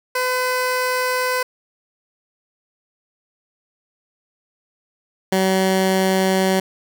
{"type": "tone pair in turn", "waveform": "15% pulse", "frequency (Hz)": [506, 189.54], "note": ["B4", "F#3"], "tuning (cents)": [42, 42], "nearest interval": "octave + perfect fourth", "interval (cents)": 1700, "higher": "first", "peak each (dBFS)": [-12, -9], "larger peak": "second", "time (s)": [[0.15, 1.43], [5.32, 6.6]], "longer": "neither", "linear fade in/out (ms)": 5, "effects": []}